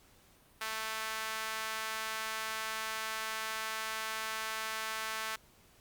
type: tone with high-pass filter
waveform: sawtooth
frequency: 220 Hz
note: A3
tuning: in tune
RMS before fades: -38 dBFS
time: 0.61-5.36 s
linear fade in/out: 5 ms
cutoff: 1300 Hz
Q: 1.2
effects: pink hiss -63 dBFS RMS until 5.8 s + Opus 48 kbps